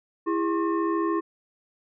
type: tone with frequency modulation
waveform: sine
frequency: 332.2 Hz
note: E4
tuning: 13 cents sharp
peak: -22 dBFS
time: 0.26-1.21 s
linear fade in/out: 20 ms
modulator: 738 Hz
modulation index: 1
effects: none